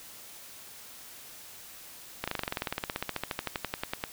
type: slowing click train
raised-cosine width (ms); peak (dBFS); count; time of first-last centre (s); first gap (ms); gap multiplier
0.3; -14; 29; 2.24-4.039; 36; 1.04
effects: white hiss -48 dBFS RMS until 4.12 s